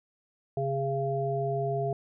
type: harmonic tone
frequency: 136.7 Hz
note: C#3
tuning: 24 cents flat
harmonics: 1 / 3 / 5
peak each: -31 / -31 / -31 dBFS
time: 0.57-1.93 s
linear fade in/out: 2 ms
effects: none